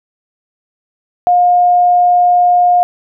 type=tone; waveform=sine; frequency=712 Hz; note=F5; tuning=33 cents sharp; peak=-6 dBFS; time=1.27-2.83 s; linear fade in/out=0 ms; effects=none